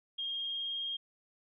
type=tone with vibrato; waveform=sine; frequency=3231 Hz; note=G#7; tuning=48 cents flat; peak=-34 dBFS; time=0.18-0.97 s; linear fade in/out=10 ms; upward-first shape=sine; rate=19 Hz; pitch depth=12 cents each way; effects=none